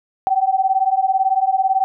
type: beating tone pair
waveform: sine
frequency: 758 / 776 Hz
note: F#5 / G5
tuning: +42 / -18 cents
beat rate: 18 Hz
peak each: -17 dBFS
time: 0.27-1.84 s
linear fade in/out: 0 ms
effects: none